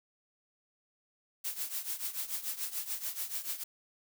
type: noise with tremolo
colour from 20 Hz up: blue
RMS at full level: -34 dBFS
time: 1.44-3.64 s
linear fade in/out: 10 ms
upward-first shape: triangle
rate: 6.9 Hz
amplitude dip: 85%
effects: none